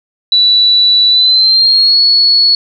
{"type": "tone with pitch glide", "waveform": "sine", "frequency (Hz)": [3951, 4384], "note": ["B7", "C#8"], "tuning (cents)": [0, -20], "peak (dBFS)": -5, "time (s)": [0.32, 2.55], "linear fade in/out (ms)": 2, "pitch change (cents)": 180, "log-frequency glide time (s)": [1.09, 2.02], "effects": []}